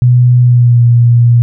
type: tone with pitch glide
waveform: sine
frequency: 123.4 to 119.2 Hz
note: B2 to A#2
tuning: -1 to +39 cents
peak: -3 dBFS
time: 0.02-1.42 s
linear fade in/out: 0 ms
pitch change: -60 cents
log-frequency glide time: 0.42-0.82 s
effects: none